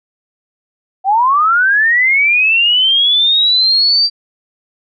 sine linear sweep, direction up, 740 to 4707 Hz, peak -8 dBFS, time 1.04-4.1 s, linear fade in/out 50 ms, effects none

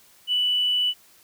triangle tone with tanh clipping, 2969 Hz, F#7, 5 cents sharp, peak -19 dBFS, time 0.27-0.94 s, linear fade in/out 50 ms, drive 1 dB, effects white hiss -55 dBFS RMS until 1.23 s

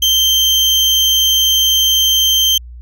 35% pulse tone, 3136 Hz, G7, in tune, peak -8 dBFS, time 0.02-2.58 s, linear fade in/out 5 ms, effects added 60 Hz sine -30 dBFS peak until 2.81 s

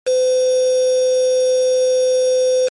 sine tone with quantisation, 510 Hz, C5, 44 cents flat, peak -12 dBFS, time 0.06-2.69 s, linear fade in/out 20 ms, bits 4, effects MP3 48 kbps

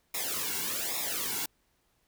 white noise with flanger, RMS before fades -33 dBFS, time 0.14-1.46 s, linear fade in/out 5 ms, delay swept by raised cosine 0.65 to 1.65 ms, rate 1.2 Hz, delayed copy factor -0.9, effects pink hiss -72 dBFS RMS until 2.07 s

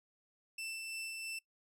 sawtooth tone with tremolo, 2665 Hz, E7, 18 cents sharp, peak -36 dBFS, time 0.58-1.39 s, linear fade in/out 5 ms, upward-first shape sine, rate 3 Hz, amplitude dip 25%, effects noise-tail reverb RT60 0.1 s tail -22 dB re dry + low-pass 12000 Hz 12 dB/octave

